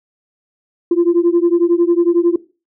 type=beating tone pair; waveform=sine; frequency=339.4 / 350.4 Hz; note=F4 / F4; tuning=-49 / +6 cents; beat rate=11 Hz; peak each=-12 dBFS; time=0.91-2.36 s; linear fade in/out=5 ms; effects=noise-tail reverb RT60 0.3 s tail -18 dB re dry + tanh soft clip ceiling -5 dBFS